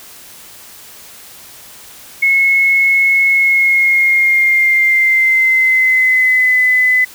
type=tone with pitch glide; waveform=sine; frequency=2182 to 2012 Hz; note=C#7 to B6; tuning=-28 to +32 cents; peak=-8 dBFS; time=2.22-7.05 s; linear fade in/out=10 ms; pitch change=-140 cents; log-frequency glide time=3.28-6.58 s; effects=white hiss -37 dBFS RMS until 7.14 s